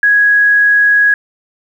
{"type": "tone", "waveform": "sine", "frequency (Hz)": 1663, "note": "G#6", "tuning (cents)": 2, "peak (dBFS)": -6, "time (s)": [0.03, 1.14], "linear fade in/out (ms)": 2, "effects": ["7-bit"]}